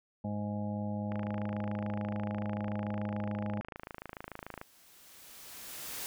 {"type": "harmonic tone", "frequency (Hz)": 103.83, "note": "G#2", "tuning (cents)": 0, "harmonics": [1, 2, 3, 5, 6, 7, 8], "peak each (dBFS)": [-38, -35, -49, -46, -45, -55, -46], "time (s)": [0.24, 3.61], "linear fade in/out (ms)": 5}
{"type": "click train", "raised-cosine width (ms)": 0.5, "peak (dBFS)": -26, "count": 95, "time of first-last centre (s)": [1.12, 4.614], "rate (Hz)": 26.9}
{"type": "noise with exponential growth", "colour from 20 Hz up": "white", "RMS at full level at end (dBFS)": -39, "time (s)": [3.76, 6.06], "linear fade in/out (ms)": 0, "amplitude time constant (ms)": 500}
{"effects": []}